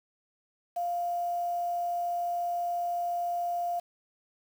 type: tone with quantisation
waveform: sine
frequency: 698.5 Hz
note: F5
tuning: in tune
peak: -28 dBFS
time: 0.76-3.8 s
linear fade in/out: 10 ms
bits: 8
effects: none